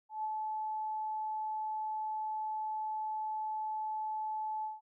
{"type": "tone with ADSR envelope", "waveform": "sine", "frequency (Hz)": 865, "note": "A5", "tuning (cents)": -30, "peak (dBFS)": -32, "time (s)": [0.09, 4.81], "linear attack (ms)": 150, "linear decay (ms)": 34, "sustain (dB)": -2, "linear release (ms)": 170, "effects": []}